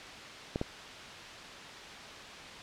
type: clicks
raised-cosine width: 2 ms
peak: -18 dBFS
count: 2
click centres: 0.559 / 0.614 s
effects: white hiss -45 dBFS RMS until 2.62 s + low-pass 4000 Hz 12 dB/octave